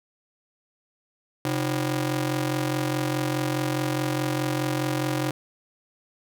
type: ring-modulated tone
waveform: sawtooth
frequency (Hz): 220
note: A3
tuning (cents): 0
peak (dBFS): -17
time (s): 1.45-5.31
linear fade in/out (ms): 2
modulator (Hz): 87.6
effects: none